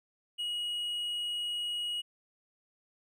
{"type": "tone with hard clipping", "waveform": "sine", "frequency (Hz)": 2900, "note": "F#7", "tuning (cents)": -35, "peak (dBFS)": -33, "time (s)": [0.38, 2.02], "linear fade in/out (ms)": 20, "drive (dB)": 3, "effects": []}